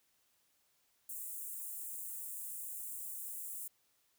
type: high-pass noise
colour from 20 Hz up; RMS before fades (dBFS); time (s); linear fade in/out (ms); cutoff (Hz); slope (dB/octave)
white; -44; 1.09-3.68; 5; 7600; 48
effects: white hiss -75 dBFS RMS until 4.18 s